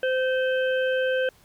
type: harmonic tone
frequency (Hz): 517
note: C5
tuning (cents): -21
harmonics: 1 / 3 / 5 / 6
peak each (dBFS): -22 / -28 / -38 / -37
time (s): 0.03-1.29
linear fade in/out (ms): 2
effects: pink hiss -58 dBFS RMS until 1.44 s